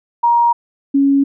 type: tone pair in turn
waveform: sine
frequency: 944 / 277.3 Hz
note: A#5 / C#4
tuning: +22 / +1 cents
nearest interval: octave + major sixth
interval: 2121 cents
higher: first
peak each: -9 dBFS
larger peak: neither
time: 0.23-0.53 / 0.94-1.24 s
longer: neither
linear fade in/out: 10 ms
effects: none